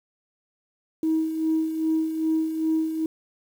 sine tone with tremolo, 318.7 Hz, D#4, 42 cents sharp, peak -18 dBFS, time 1.03-3.06 s, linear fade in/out 2 ms, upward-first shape sine, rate 2.5 Hz, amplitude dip 60%, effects tanh soft clip ceiling -15 dBFS + 8-bit

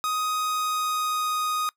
45% pulse tone with pitch glide, 1252 to 1243.4 Hz, D#6 to D#6, +10 to -2 cents, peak -24 dBFS, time 0.04-1.69 s, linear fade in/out 0 ms, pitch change -12 cents, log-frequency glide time 0.34-1.41 s, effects noise-tail reverb RT60 0.1 s tail -22 dB re dry

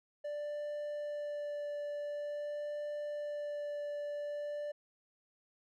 triangle tone with vibrato, 587.3 Hz, D5, in tune, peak -35 dBFS, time 0.24-4.72 s, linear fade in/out 10 ms, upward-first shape sine, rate 0.47 Hz, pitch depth 9 cents each way, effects none

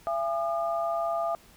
sine tone cluster, 675 / 820 / 1211 Hz, E5 / G#5 / D#6, +41 / -22 / -47 cents, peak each -27 / -36 / -33 dBFS, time 0.07-1.35 s, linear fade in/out 0 ms, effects pink hiss -56 dBFS RMS until 1.56 s

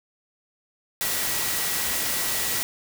sine tone in noise, 1930 Hz, B6, 40 cents flat, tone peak -37 dBFS, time 1.01-2.63 s, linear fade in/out 0 ms, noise white, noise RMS -26 dBFS, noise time 1.01-2.63 s, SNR -14 dB, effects none

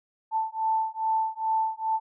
sine beating tone pair, 883 / 885.4 Hz, A5 / A5, +6 / +11 cents, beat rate 2.4 Hz, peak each -27 dBFS, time 0.31-2 s, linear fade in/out 50 ms, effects none

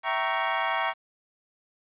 25% pulse chord, E diminished seventh, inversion none, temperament equal with one note detuned, 659.3 / 772.3 / 932.3 / 1108.7 Hz, E5 / G5 / Bb5 / Db6, 0 / -26 / 0 / 0 cents, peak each -28 / -27 / -26 / -26 dBFS, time 0.03-0.94 s, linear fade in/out 50 ms, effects resampled to 8000 Hz + 9-bit

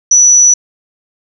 sine tone, 5920 Hz, F#8, in tune, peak -3 dBFS, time 0.11-0.54 s, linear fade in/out 5 ms, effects none

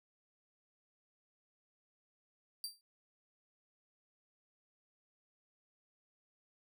sawtooth tone with exponential decay, 4699 Hz, D8, in tune, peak -33 dBFS, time 2.64-2.81 s, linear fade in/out 1 ms, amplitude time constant 35 ms, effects none

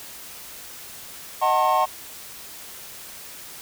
triangle chord, D# diminished seventh, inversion none, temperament just, 622.3 / 746.7 / 896 / 1075.3 Hz, D#5 / F#5 / A5 / C6, 0 / +16 / +31 / +47 cents, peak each -23 / -20 / -21 / -19 dBFS, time 1.41-1.86 s, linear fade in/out 20 ms, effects tanh soft clip ceiling -6 dBFS + white hiss -40 dBFS RMS until 3.61 s

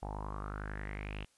sawtooth tone with low-pass filter sweep, 51 Hz, G#1, 31 cents flat, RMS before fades -41 dBFS, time 0.02-1.25 s, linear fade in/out 10 ms, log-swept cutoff 800 to 2900 Hz, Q 6.7, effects white hiss -70 dBFS RMS until 1.37 s + resampled to 24000 Hz

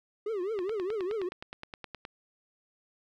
triangle tone with vibrato, 399.9 Hz, G4, 35 cents sharp, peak -28 dBFS, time 0.26-1.29 s, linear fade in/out 5 ms, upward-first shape triangle, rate 4.8 Hz, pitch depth 260 cents each way
click train, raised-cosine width 0.3 ms, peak -24 dBFS, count 15, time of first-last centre 0.59-2.051 s, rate 9.58 Hz
effects none

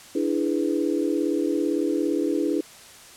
sine chord, E dominant seventh, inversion third, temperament equal with one note detuned, 293.7 / 331.3 / 415.3 / 493.9 Hz, D4 / E4 / G#4 / B4, 0 / +9 / 0 / 0 cents, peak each -25 / -25 / -28 / -31 dBFS, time 0.15-2.61 s, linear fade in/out 5 ms, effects white hiss -46 dBFS RMS until 3.16 s + low-pass 10000 Hz 12 dB/octave

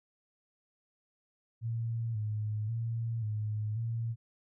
sine tone with vibrato, 110.8 Hz, A2, 13 cents sharp, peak -31 dBFS, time 1.61-4.16 s, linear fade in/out 50 ms, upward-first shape square, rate 0.93 Hz, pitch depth 64 cents each way, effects none

